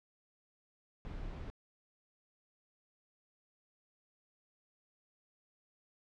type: noise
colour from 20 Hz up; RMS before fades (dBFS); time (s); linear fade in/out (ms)
brown; -43; 1.05-1.5; 0
effects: low-pass 4000 Hz 12 dB/octave